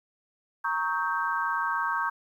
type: chord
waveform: sine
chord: Eb dominant seventh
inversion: second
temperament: equal with one note detuned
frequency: 932.3 / 1108.7 / 1275.1 / 1568 Hz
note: Bb5 / Db6 / Eb6 / G6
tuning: 0 / 0 / +42 / 0 cents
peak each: -31 / -30 / -34 / -30 dBFS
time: 0.64-2.1 s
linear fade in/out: 10 ms
effects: 10-bit